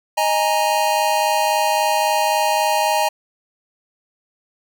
square chord, D# suspended fourth, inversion none, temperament just, 622.3 / 829.7 / 933.4 Hz, D#5 / G#5 / A#5, 0 / -2 / +2 cents, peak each -22 / -20 / -21 dBFS, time 0.17-3.09 s, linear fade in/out 10 ms, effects none

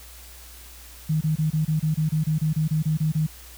sine tone bursts, 155.56 Hz, D#3, in tune, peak -19 dBFS, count 15, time 1.09-3.268 s, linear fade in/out 10 ms, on 120 ms, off 27 ms, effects added 60 Hz sine -45 dBFS peak until 3.57 s + white hiss -46 dBFS RMS until 3.57 s

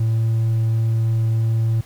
triangle tone, 112.7 Hz, A2, 42 cents sharp, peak -13 dBFS, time 0-1.81 s, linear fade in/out 5 ms, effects tanh soft clip ceiling -10 dBFS + pink hiss -48 dBFS RMS until 1.85 s

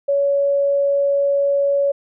sine tone, 562 Hz, C#5, 24 cents sharp, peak -14 dBFS, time 0.08-1.92 s, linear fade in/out 10 ms, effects none

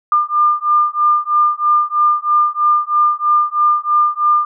sine beating tone pair, 1200 / 1203.1 Hz, D6 / D6, +37 / +41 cents, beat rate 3.1 Hz, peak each -14 dBFS, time 0.12-4.45 s, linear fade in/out 2 ms, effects none

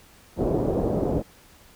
white low-pass noise, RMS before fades -24 dBFS, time 0.36-1.23 s, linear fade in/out 50 ms, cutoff 560 Hz, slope 24 dB/octave, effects pink hiss -53 dBFS RMS until 1.75 s

